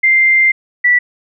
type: tone pair in turn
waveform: sine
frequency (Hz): 2093 / 1960.1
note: C7 / B6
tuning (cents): 0 / -14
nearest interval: minor second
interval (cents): 114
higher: first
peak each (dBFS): -7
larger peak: neither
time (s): 0.03-0.52 / 0.84-0.99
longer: first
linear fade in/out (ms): 10
effects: none